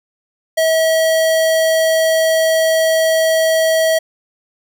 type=tone; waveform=square; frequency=644 Hz; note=E5; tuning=41 cents flat; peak=-12 dBFS; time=0.57-3.99 s; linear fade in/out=10 ms; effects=none